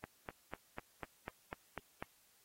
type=click train; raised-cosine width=0.5 ms; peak=-27 dBFS; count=9; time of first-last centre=0.04-2.025 s; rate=4.03 Hz; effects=white hiss -70 dBFS RMS until 2.44 s + AAC 48 kbps